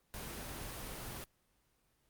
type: noise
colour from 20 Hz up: pink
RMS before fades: -44 dBFS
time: 0.14-1.24 s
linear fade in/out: 0 ms
effects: pink hiss -75 dBFS RMS until 2.09 s + Opus 24 kbps